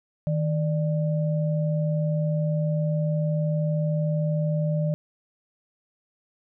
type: tone pair together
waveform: sine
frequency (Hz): 156.6 / 591.2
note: D#3 / D5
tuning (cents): +11 / +11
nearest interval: octave + major seventh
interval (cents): 2300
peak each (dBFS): -22 / -30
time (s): 0.27-4.94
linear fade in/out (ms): 0
effects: none